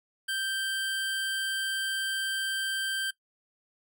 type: tone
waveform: 25% pulse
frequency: 1568 Hz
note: G6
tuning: in tune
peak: -25 dBFS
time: 0.28-3.11 s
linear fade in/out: 10 ms
effects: noise-tail reverb RT60 0.1 s tail -19 dB re dry